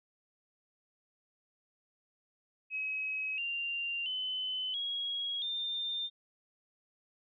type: tone with pitch steps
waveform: sine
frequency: 2550 / 2781 / 3032 / 3307 / 3606 Hz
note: D#7 / F7 / F#7 / G#7 / A7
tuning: +42 / -8 / +42 / -8 / +42 cents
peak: -33 dBFS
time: 2.7-6.1 s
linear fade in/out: 50 ms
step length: 680 ms
effects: none